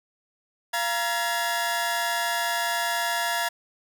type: tone cluster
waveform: sawtooth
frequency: 689 / 945 / 1692 Hz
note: F5 / A#5 / G#6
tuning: -24 / +23 / +32 cents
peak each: -25 dBFS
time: 0.73-3.49 s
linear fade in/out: 10 ms
effects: none